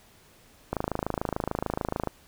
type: click train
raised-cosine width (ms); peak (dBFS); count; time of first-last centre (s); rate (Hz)
1; -13; 37; 0.73-2.073; 26.8
effects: pink hiss -57 dBFS RMS until 2.27 s